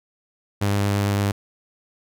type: tone with vibrato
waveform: sawtooth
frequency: 100.9 Hz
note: G#2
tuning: 49 cents flat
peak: -15 dBFS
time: 0.61-1.32 s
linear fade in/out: 10 ms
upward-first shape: sine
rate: 8.8 Hz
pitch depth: 11 cents each way
effects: none